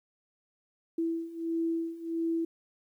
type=beating tone pair; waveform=sine; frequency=329.6 / 331.1 Hz; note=E4 / E4; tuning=0 / +8 cents; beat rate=1.5 Hz; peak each=-34 / -31 dBFS; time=0.98-2.45 s; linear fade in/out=5 ms; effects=11-bit